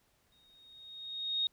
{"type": "tone with exponential growth", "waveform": "sine", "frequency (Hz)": 3729, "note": "A#7", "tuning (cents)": 0, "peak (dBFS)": -27, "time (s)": [0.32, 1.47], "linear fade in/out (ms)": 2, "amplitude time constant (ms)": 250, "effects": ["pink hiss -72 dBFS RMS until 1.52 s"]}